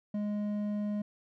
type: tone with hard clipping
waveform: sine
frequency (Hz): 207.7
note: G#3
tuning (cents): 0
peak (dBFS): -32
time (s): 0.14-1.02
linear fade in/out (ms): 5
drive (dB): 6
effects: none